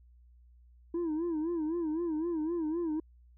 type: tone with vibrato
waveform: sine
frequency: 325.9 Hz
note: E4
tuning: 20 cents flat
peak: -27 dBFS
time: 0.94-3 s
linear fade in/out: 5 ms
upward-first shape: sine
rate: 3.9 Hz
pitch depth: 120 cents each way
effects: tanh soft clip ceiling -29 dBFS + added 60 Hz sine -56 dBFS peak until 3.37 s